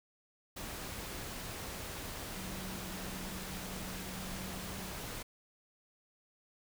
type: tone in noise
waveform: sine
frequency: 187.3 Hz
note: F#3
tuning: 21 cents sharp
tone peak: -46 dBFS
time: 2.36-4.92 s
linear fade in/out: 10 ms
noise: pink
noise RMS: -43 dBFS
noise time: 0.56-5.23 s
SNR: -6 dB
effects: none